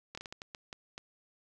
slowing click train, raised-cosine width 0.2 ms, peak -25 dBFS, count 9, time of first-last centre 0.15-0.979 s, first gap 25 ms, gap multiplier 1.39, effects none

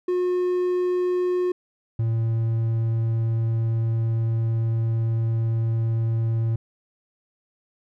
triangle tone pair in turn, 360.7 / 113.61 Hz, F#4 / A#2, -44 / -44 cents, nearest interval octave + minor sixth, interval 2000 cents, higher first, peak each -18 dBFS, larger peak neither, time 0.08-1.52 / 1.99-6.56 s, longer second, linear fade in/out 5 ms, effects none

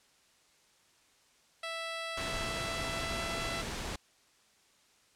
10% pulse tone with pitch glide, 660 to 667.7 Hz, E5 to E5, +2 to +22 cents, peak -28 dBFS, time 1.63-3.62 s, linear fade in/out 5 ms, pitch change +20 cents, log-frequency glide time 2.18-3.32 s
pink noise, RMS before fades -38 dBFS, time 2.17-3.96 s, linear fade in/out 5 ms
effects white hiss -66 dBFS RMS until 5.15 s + low-pass 8000 Hz 12 dB/octave

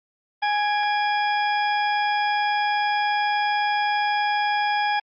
harmonic tone with a mistuned harmonic, 830.6 Hz, G#5, in tune, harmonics 1 / 2 / 3 / 4 / 6, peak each -21 / -27 / -31 / -33 / -37 dBFS, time 0.42-5 s, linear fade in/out 10 ms, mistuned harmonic 3, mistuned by -72 cents, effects Opus 24 kbps

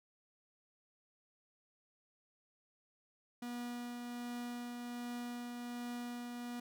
45% pulse tone with tremolo, 241.7 Hz, B3, 37 cents flat, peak -40 dBFS, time 3.42-6.6 s, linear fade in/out 5 ms, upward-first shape triangle, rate 1.3 Hz, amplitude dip 30%, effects none

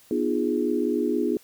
sine chord, F half-diminished seventh, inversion second, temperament equal with one note detuned, 246.9 / 304.7 / 349.2 / 415.3 Hz, Cb4 / Eb4 / F4 / Ab4, 0 / -36 / 0 / 0 cents, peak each -27 dBFS, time 0.11-1.37 s, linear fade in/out 2 ms, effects white hiss -55 dBFS RMS until 1.43 s

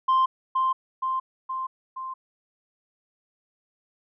sine tone with echo, 1046.5 Hz, C6, in tune, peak -15 dBFS, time 0.08-0.26 s, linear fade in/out 10 ms, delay 470 ms, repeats 4, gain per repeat -4 dB, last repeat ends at 2.14 s, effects tanh soft clip ceiling -16 dBFS

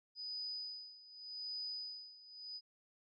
sine tone with tremolo, 4978 Hz, D#8, in tune, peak -40 dBFS, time 0.15-2.61 s, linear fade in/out 50 ms, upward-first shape sine, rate 0.85 Hz, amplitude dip 85%, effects none

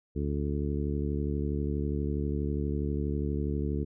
harmonic tone, 72.3 Hz, D2, 27 cents flat, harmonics 1 / 2 / 3 / 4 / 5 / 6, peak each -31 / -34 / -36 / -37 / -38 / -39 dBFS, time 0.15-3.85 s, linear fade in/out 20 ms, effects none

